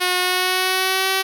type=tone with pitch glide; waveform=5% pulse; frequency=362.7 to 382.1 Hz; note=F#4 to G4; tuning=-34 to -44 cents; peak=-6 dBFS; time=0-1.23 s; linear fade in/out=20 ms; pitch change=+90 cents; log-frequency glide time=0.19-1.1 s; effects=none